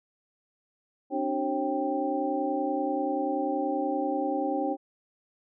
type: tone cluster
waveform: sine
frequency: 267.3 / 297.7 / 377.4 / 541 / 786 Hz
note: C4 / D4 / F#4 / C#5 / G5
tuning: +37 / +24 / +34 / -42 / +4 cents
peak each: -35 / -30 / -36 / -32 / -31 dBFS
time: 1.1-4.77 s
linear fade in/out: 50 ms
effects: none